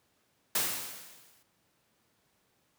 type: noise with exponential decay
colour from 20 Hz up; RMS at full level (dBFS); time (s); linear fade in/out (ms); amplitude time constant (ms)
white; -27; 0.55-1.43; 5; 190
effects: pink hiss -72 dBFS RMS until 2.78 s + high-pass 100 Hz 12 dB/octave